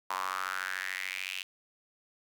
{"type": "tone with high-pass filter sweep", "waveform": "sawtooth", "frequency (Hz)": 93.7, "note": "F#2", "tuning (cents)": 22, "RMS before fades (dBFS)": -36, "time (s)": [0.1, 1.43], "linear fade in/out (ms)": 5, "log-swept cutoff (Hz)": [1000, 2800], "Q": 5, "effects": []}